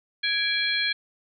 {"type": "harmonic tone with a mistuned harmonic", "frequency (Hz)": 830.6, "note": "G#5", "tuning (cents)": 0, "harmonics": [2, 3, 4, 5], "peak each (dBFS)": [-28, -28, -28, -28], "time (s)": [0.23, 0.93], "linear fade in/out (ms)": 10, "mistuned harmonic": 3, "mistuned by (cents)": -110, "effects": []}